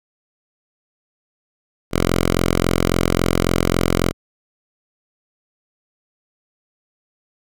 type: tone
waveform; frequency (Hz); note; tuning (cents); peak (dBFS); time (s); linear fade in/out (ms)
5% pulse; 43.65; F1; 0; -4; 1.91-4.13; 50
effects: none